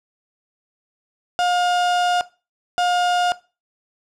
35% pulse tone pair in turn, 712 / 712 Hz, F5 / F5, +33 / +33 cents, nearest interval unison, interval 0 cents, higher neither, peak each -15 dBFS, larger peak neither, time 1.39-2.21 / 2.78-3.32 s, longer first, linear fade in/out 0 ms, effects noise-tail reverb RT60 0.3 s tail -18 dB re dry + low-pass 6000 Hz 12 dB/octave

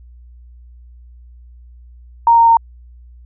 sine tone with pitch steps, 930 / 924.1 / 918.3 Hz, A#5 / A#5 / A#5, -4 / -15 / -26 cents, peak -6 dBFS, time 2.27-2.57 s, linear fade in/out 2 ms, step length 100 ms, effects added 60 Hz sine -38 dBFS peak until 3.25 s

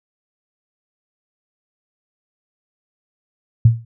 sine tone with exponential decay, 114.9 Hz, A#2, 25 cents flat, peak -3 dBFS, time 3.65-3.85 s, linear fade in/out 5 ms, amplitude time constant 43 ms, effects none

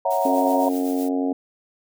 sine chord, F# dominant seventh, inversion second, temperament equal, 554.4 / 659.3 / 740 / 932.3 Hz, C#5 / E5 / F#5 / A#5, 0 / 0 / 0 / 0 cents, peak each -24 dBFS, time 0.05-0.69 s, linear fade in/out 5 ms
blue noise with tremolo, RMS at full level -37 dBFS, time 0.1-1.09 s, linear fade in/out 10 ms, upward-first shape triangle, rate 7.9 Hz, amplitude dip 55%
harmonic tone, 90.8 Hz, F#2, 32 cents flat, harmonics 3 / 4 / 5 / 6 / 7 / 8 / 9, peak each -21 / -34 / -29 / -38 / -33 / -33 / -40 dBFS, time 0.25-1.33 s, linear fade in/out 5 ms
effects none

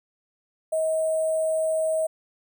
sine tone with sample-and-hold, 637 Hz, D#5, 41 cents sharp, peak -21 dBFS, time 0.72-2.07 s, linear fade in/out 10 ms, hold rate 8820 Hz, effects none

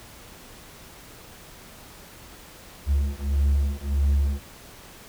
triangle beating tone pair, 69.5 / 71.1 Hz, C#2 / C#2, +5 / +45 cents, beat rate 1.6 Hz, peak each -21 dBFS, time 2.86-4.41 s, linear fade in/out 50 ms, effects pink hiss -46 dBFS RMS until 5.08 s

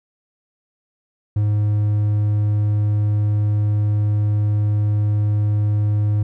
triangle tone, 104.6 Hz, G#2, 13 cents sharp, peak -13 dBFS, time 1.36-6.23 s, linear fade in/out 5 ms, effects none

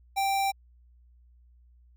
square tone, 784 Hz, G5, in tune, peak -25 dBFS, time 0.16-0.52 s, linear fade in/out 20 ms, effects added 60 Hz sine -55 dBFS peak until 1.96 s

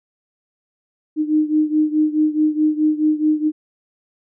sine beating tone pair, 305.4 / 310.1 Hz, D#4 / D#4, -32 / -6 cents, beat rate 4.7 Hz, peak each -16 / -19 dBFS, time 1.16-3.52 s, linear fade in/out 50 ms, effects none

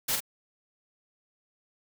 white noise with echo, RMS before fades -28 dBFS, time 0.08-0.16 s, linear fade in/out 10 ms, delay 45 ms, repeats 1, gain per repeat -4 dB, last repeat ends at 0.205 s, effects none

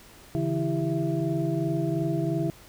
sine tone cluster, 140.6 / 163.4 / 329.6 / 393.1 / 666 Hz, C#3 / E3 / E4 / G4 / E5, +25 / -15 / 0 / +5 / +18 cents, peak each -29 / -30 / -28 / -35 / -34 dBFS, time 0.35-2.5 s, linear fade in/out 0 ms, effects pink hiss -51 dBFS RMS until 2.68 s

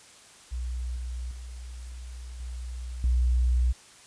sine tone with level steps, 61.5 Hz, B1, 7 cents flat, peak -29 / -31 / -37 / -33 / -20 dBFS, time 0.51-3.73 s, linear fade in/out 20 ms, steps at 0.96 / 1.31 / 2.4 / 3.04 s, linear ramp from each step 2 ms, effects white hiss -52 dBFS RMS until 4.06 s + resampled to 22050 Hz

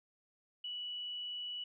sine tone, 2948 Hz, F#7, 7 cents flat, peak -39 dBFS, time 0.64-1.64 s, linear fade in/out 5 ms, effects none

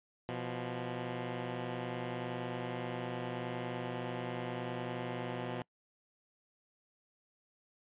10% pulse tone pair together, 123.33 / 174.61 Hz, B2 / F3, -2 / 0 cents, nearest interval tritone, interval 602 cents, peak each -30 / -34 dBFS, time 0.29-5.62 s, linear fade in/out 0 ms, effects noise-tail reverb RT60 0.1 s tail -24 dB re dry + resampled to 8000 Hz

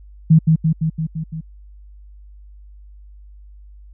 sine tone with echo, 159.6 Hz, D#3, 44 cents sharp, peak -6 dBFS, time 0.3-0.39 s, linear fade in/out 10 ms, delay 170 ms, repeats 6, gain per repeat -3 dB, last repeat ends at 1.41 s, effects added 50 Hz sine -39 dBFS peak until 3.93 s

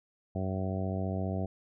harmonic tone, 94.8 Hz, F#2, 43 cents sharp, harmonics 1 / 2 / 3 / 4 / 5 / 6 / 7 / 8, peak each -33 / -35 / -41 / -42 / -44 / -44 / -40 / -46 dBFS, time 0.35-1.46 s, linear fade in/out 5 ms, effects none

